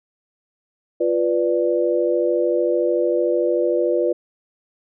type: chord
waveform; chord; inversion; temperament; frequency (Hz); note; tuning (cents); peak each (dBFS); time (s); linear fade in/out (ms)
sine; B diminished; second; equal; 349.2 / 493.9 / 587.3; F4 / B4 / D5; 0 / 0 / 0; -20 / -20 / -22; 1-4.13; 10
effects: none